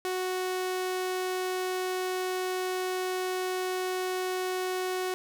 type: tone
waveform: sawtooth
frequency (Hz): 369.4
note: F#4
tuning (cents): -3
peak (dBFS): -25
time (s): 0.05-5.14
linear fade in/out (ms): 0
effects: 10-bit